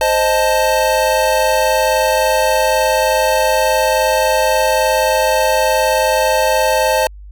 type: chord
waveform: square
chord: A diminished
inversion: first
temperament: equal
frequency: 523.3 / 622.3 / 880 Hz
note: C5 / Eb5 / A5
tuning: 0 / 0 / 0 cents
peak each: -17 dBFS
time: 0.01-7.07 s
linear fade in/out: 2 ms
effects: added 50 Hz sine -32 dBFS peak until 7.31 s